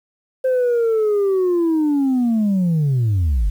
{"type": "linear sweep", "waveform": "sine", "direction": "down", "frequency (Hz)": [523.3, 43.65], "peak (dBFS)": -12, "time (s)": [0.44, 3.5], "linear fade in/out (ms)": 10, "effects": ["tanh soft clip ceiling -13 dBFS", "8-bit"]}